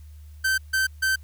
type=tone bursts; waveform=45% pulse; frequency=1548 Hz; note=G6; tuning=22 cents flat; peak=-20 dBFS; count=3; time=0.44-1.16 s; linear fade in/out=10 ms; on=140 ms; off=150 ms; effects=added 75 Hz sine -41 dBFS peak until 1.23 s + white hiss -62 dBFS RMS until 1.23 s